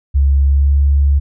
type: tone with pitch glide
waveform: sine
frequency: 69.3 to 70.47 Hz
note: C#2 to C#2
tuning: 0 to +29 cents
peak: -8 dBFS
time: 0.14-1.2 s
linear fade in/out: 20 ms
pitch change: +29 cents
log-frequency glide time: 0.47-0.72 s
effects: none